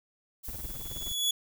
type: noise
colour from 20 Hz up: violet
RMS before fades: -41 dBFS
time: 0.43-1.15 s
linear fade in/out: 20 ms
type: noise with tremolo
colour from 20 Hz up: brown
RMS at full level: -38 dBFS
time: 0.48-1.12 s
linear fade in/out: 2 ms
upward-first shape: triangle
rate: 19 Hz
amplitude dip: 95%
type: tone with exponential growth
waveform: sawtooth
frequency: 3393 Hz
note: G#7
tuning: 36 cents sharp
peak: -21 dBFS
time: 0.52-1.31 s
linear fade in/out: 5 ms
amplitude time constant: 170 ms
effects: none